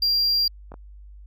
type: tone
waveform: triangle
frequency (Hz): 4760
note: D8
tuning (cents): +22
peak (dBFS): -17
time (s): 0.02-0.48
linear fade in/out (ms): 5
type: clicks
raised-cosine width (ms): 1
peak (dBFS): -26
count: 2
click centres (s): 0.719 / 0.741
effects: added 50 Hz sine -41 dBFS peak until 1.26 s